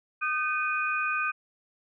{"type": "tone cluster", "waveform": "sine", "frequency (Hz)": [1228, 1535, 2477], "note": ["D#6", "G6", "D#7"], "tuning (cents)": [-23, -37, -8], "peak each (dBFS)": -30, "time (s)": [0.21, 1.32], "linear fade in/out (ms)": 20, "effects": []}